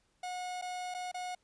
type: tone with dropouts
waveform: 45% pulse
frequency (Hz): 726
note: F#5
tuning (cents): -33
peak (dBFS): -37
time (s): 0.23-1.35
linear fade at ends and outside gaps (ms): 5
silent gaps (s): 0.615-0.622 / 0.942-0.946 / 1.116-1.143
effects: pink hiss -74 dBFS RMS until 1.43 s + resampled to 22050 Hz